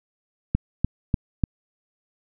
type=click train; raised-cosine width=5 ms; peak=-7 dBFS; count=4; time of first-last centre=0.55-1.438 s; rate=3.38 Hz; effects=none